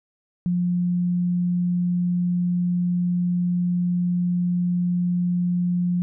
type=tone; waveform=sine; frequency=177 Hz; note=F3; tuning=23 cents sharp; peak=-19 dBFS; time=0.46-6.02 s; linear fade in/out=0 ms; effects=none